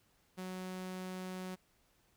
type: tone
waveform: sawtooth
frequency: 185 Hz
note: F#3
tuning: in tune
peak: -37 dBFS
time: 0.37-1.56 s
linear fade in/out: 20 ms
effects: pink hiss -72 dBFS RMS until 2.16 s